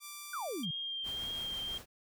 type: tone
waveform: 5% pulse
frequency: 1174.7 Hz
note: D6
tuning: in tune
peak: -32 dBFS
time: 0-0.66 s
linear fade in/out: 50 ms
type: exponential sweep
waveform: sine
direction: down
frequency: 1523 to 140 Hz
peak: -36 dBFS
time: 0.33-0.71 s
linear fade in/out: 5 ms
type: tone with vibrato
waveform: sine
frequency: 3199 Hz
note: G7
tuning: 34 cents sharp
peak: -36 dBFS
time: 0.63-1.78 s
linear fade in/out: 5 ms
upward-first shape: triangle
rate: 1.8 Hz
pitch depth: 22 cents each way
type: noise with tremolo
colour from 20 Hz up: pink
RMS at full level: -47 dBFS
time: 1.03-1.86 s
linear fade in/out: 50 ms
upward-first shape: triangle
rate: 6 Hz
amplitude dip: 30%
effects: none